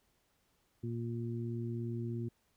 harmonic tone, 117.1 Hz, A#2, 8 cents sharp, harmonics 1 / 2 / 3, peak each -37 / -41 / -43 dBFS, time 0.83-2.29 s, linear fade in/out 10 ms, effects pink hiss -75 dBFS RMS until 2.56 s

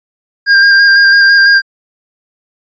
square tone with vibrato, 1604 Hz, G6, 39 cents sharp, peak -4 dBFS, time 0.46-1.62 s, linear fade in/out 50 ms, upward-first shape square, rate 6 Hz, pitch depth 17 cents each way, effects resampled to 16000 Hz

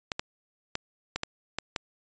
clicks, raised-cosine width 0.2 ms, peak -12 dBFS, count 7, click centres 0.118 / 0.195 / 0.754 / 1.16 / 1.234 / 1.586 / 1.762 s, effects resampled to 16000 Hz

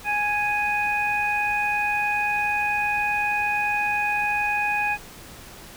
harmonic tone, 830.6 Hz, G#5, in tune, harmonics 1 / 2 / 3, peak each -25 / -28 / -24 dBFS, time 0.04-4.98 s, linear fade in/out 50 ms, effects pink hiss -43 dBFS RMS until 5.76 s

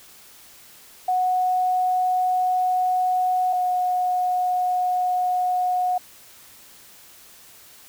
sine tone pair in turn, 735 / 728.2 Hz, F#5 / F#5, -12 / -28 cents, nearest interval unison, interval 16 cents, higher first, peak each -18 / -19 dBFS, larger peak first, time 1.08-3.53 / 3.53-5.98 s, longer neither, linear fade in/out 5 ms, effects white hiss -48 dBFS RMS until 7.88 s

